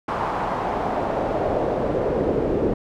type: noise with band-pass filter sweep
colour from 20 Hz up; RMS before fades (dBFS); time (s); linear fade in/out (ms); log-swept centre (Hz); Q
brown; -23; 0.08-2.74; 5; 1000 to 390; 2.1
effects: none